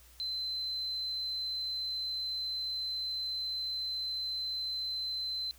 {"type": "tone", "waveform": "sine", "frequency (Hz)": 4067, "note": "C8", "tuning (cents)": -50, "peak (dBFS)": -33, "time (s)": [0.2, 5.51], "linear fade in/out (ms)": 0, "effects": ["added 60 Hz sine -58 dBFS peak until 5.58 s", "white hiss -60 dBFS RMS until 5.58 s"]}